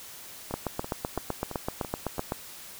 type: two click trains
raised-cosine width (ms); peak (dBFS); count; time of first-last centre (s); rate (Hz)
1; -21 / -14; 6 / 15; 0.51-2.182 / 0.54-2.321; 2.99 / 7.86
effects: white hiss -45 dBFS RMS until 2.79 s